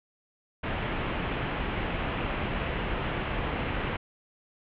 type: low-pass noise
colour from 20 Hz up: pink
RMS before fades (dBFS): -31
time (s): 0.63-3.97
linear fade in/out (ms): 10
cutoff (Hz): 3100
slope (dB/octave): 48
effects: none